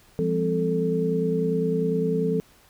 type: tone cluster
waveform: sine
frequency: 170.9 / 200.9 / 258.2 / 439.4 Hz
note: F3 / G3 / C4 / A4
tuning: -37 / +43 / -23 / -2 cents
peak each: -25 / -31 / -30 / -24 dBFS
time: 0.19-2.4 s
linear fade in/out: 0 ms
effects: pink hiss -56 dBFS RMS until 2.69 s